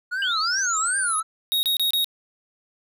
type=tone with vibrato; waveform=triangle; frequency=1419 Hz; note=F6; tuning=27 cents sharp; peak=-22 dBFS; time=0.11-1.23 s; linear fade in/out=20 ms; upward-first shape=triangle; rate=2.6 Hz; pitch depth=230 cents each way
type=linear sweep; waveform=sine; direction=up; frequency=2883 to 10690 Hz; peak=-23 dBFS; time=0.22-1.2 s; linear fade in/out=2 ms
type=tone bursts; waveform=square; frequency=3762 Hz; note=A#7; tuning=15 cents sharp; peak=-20 dBFS; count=4; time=1.52-2.044 s; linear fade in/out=0 ms; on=110 ms; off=28 ms
effects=none